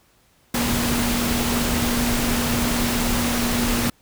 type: tone in noise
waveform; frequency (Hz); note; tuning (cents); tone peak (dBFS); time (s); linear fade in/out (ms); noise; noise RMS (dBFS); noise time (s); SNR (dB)
sine; 239; A#3; +43; -23; 0.54-3.9; 5; pink; -23; 0.54-3.9; -3
effects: pink hiss -59 dBFS RMS until 4.01 s